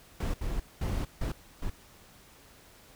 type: noise bursts at uneven times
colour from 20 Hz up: brown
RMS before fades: -31 dBFS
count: 5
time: 0.2-0.34 / 0.41-0.6 / 0.81-1.05 / 1.21-1.32 / 1.62-1.7 s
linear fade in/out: 5 ms
effects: pink hiss -56 dBFS RMS until 2.95 s